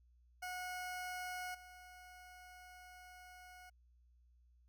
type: tone with level steps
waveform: 20% pulse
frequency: 729 Hz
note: F#5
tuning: 26 cents flat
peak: -37 / -50 dBFS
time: 0.42-3.7 s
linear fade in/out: 10 ms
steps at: 1.54 s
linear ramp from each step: 10 ms
effects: added 60 Hz sine -65 dBFS peak until 4.68 s + MP3 96 kbps